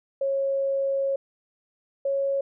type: tone pair in turn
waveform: sine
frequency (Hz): 547 / 551.1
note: C#5 / C#5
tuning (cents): -23 / -10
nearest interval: unison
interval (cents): 13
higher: second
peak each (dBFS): -22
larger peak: neither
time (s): 0.21-1.16 / 2.05-2.41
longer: first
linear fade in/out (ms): 5
effects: none